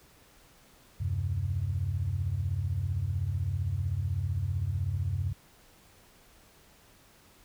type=tone cluster; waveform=sine; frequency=78.8 / 94.5 / 131.5 Hz; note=D#2 / F#2 / C3; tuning=+23 / +37 / +9 cents; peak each=-35 / -29 / -34 dBFS; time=1-5.33 s; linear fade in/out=10 ms; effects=tanh soft clip ceiling -19 dBFS + pink hiss -59 dBFS RMS until 7.44 s